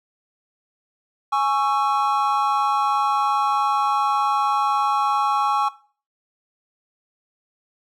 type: chord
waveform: triangle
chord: C# minor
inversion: second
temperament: just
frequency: 831.5 / 1108.7 / 1330.5 Hz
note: G#5 / C#6 / E6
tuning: +2 / 0 / +16 cents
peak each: -19 / -19 / -24 dBFS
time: 1.32-5.69 s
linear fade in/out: 10 ms
effects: noise-tail reverb RT60 0.4 s tail -17 dB re dry